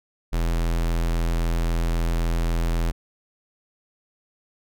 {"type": "tone", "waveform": "square", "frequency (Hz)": 41.88, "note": "E1", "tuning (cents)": 28, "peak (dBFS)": -21, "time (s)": [0.32, 2.92], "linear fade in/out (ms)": 20, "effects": []}